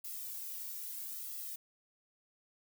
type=noise with flanger; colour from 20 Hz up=violet; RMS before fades=-43 dBFS; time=0.04-1.56 s; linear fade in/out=5 ms; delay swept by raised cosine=1.5 to 2.14 ms; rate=0.78 Hz; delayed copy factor=+0.9; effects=none